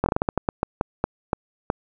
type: slowing click train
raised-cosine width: 1 ms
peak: -6 dBFS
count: 14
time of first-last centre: 0.04-1.701 s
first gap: 21 ms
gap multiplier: 1.27
effects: none